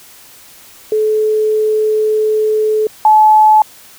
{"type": "tone pair in turn", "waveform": "sine", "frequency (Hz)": [431.1, 860.6], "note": ["A4", "A5"], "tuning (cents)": [-35, -39], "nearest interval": "octave", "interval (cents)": 1196, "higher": "second", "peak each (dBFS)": [-10, -4], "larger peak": "second", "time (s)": [[0.92, 2.87], [3.05, 3.62]], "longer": "first", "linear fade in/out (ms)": 2, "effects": ["white hiss -40 dBFS RMS until 3.98 s"]}